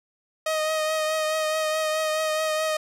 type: tone with vibrato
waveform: sawtooth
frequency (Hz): 625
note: D#5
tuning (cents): +8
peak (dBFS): -19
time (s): 0.46-2.77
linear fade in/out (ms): 5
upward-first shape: triangle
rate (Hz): 4.7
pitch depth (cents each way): 25
effects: low-pass 12000 Hz 12 dB/octave